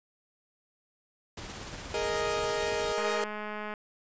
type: noise with tremolo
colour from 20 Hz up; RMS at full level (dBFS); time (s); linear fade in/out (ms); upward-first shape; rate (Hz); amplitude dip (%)
pink; -40; 1.37-2.93; 5; triangle; 17; 30
type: chord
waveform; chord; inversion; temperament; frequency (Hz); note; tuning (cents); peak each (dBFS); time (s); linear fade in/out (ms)
sawtooth; Ab suspended second; none; equal; 415.3 / 466.2 / 622.3; Ab4 / Bb4 / Eb5; 0 / 0 / 0; -29; 1.94-3.24; 2
type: click train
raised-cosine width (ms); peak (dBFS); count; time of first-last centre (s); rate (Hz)
0.5; -23; 161; 2.98-3.738; 211
effects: resampled to 16000 Hz